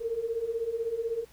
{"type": "beating tone pair", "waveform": "sine", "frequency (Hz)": [446.8, 462.8], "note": ["A4", "A#4"], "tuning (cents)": [27, -13], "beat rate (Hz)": 16, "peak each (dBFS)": [-34, -30], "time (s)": [0, 1.25], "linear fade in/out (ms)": 20, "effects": ["added 60 Hz sine -59 dBFS peak until 1.32 s", "pink hiss -58 dBFS RMS until 1.32 s"]}